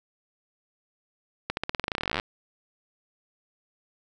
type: accelerating click train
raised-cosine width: 0.3 ms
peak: -11 dBFS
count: 24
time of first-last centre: 1.5-2.199 s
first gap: 71 ms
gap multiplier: 0.91
effects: none